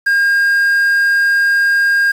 triangle tone with quantisation, 1614 Hz, G#6, 50 cents flat, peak -8 dBFS, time 0.06-2.12 s, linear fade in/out 10 ms, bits 6, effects none

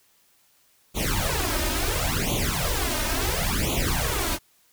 pink noise with flanger, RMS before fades -25 dBFS, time 0.94-4.39 s, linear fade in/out 50 ms, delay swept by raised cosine 0.29 to 3.29 ms, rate 0.72 Hz, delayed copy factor +1, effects white hiss -62 dBFS RMS until 4.72 s

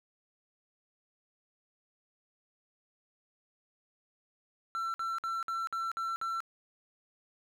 triangle tone bursts, 1346 Hz, E6, 36 cents sharp, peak -30 dBFS, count 7, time 4.75-6.404 s, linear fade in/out 0 ms, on 190 ms, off 54 ms, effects none

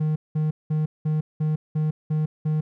triangle tone bursts, 154.4 Hz, D#3, 13 cents flat, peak -18 dBFS, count 8, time 0-2.61 s, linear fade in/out 10 ms, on 160 ms, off 190 ms, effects none

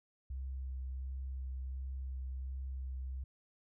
sine tone with vibrato, 65.41 Hz, C2, in tune, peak -38 dBFS, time 0.3-3.24 s, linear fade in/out 5 ms, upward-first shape sine, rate 1.4 Hz, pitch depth 15 cents each way, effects none

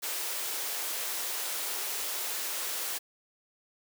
white high-pass noise, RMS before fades -34 dBFS, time 0.02-2.99 s, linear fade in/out 20 ms, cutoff 340 Hz, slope 24 dB/octave, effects none

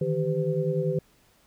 sine tone cluster, 151.6 / 161.9 / 390.2 / 507 Hz, D#3 / E3 / G4 / B4, -45 / -31 / -8 / +45 cents, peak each -29 dBFS, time 0.01-0.99 s, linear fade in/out 5 ms, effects pink hiss -62 dBFS RMS until 1.46 s

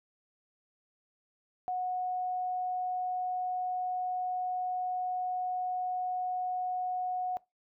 sine tone, 732 Hz, F#5, 19 cents flat, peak -30 dBFS, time 1.68-7.37 s, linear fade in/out 0 ms, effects noise-tail reverb RT60 0.2 s tail -21 dB re dry

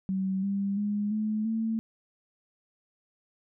sine tone with pitch steps, 190.6 / 198.35 / 206.4 / 214.8 / 223.5 Hz, G3 / G3 / G#3 / A3 / A3, -48 / +21 / -10 / -41 / +27 cents, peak -26 dBFS, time 0.09-1.79 s, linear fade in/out 0 ms, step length 340 ms, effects none

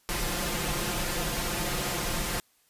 pink noise with comb filter, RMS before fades -30 dBFS, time 0.09-2.4 s, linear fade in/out 0 ms, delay 5.7 ms, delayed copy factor +0.7, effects white hiss -66 dBFS RMS until 2.69 s + resampled to 32000 Hz

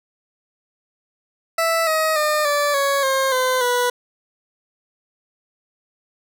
20% pulse tone with pitch steps, 659.3 / 632.1 / 606 / 581 / 557 / 534 / 511.9 / 490.8 Hz, E5 / D#5 / D#5 / D5 / C#5 / C5 / C5 / B4, 0 / +27 / -46 / -19 / +8 / +35 / -38 / -11 cents, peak -12 dBFS, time 1.58-3.9 s, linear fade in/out 5 ms, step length 290 ms, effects none

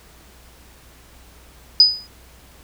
sine tone with exponential decay, 4978 Hz, D#8, in tune, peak -4 dBFS, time 1.8-2.07 s, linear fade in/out 1 ms, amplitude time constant 57 ms, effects added 61 Hz sine -49 dBFS peak until 2.63 s + pink hiss -49 dBFS RMS until 2.63 s

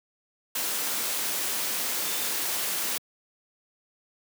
sine tone in noise, 3577 Hz, A7, 28 cents sharp, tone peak -40 dBFS, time 2.06-2.29 s, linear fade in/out 5 ms, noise white, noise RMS -29 dBFS, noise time 0.55-2.98 s, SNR -14 dB, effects high-pass 200 Hz 12 dB/octave

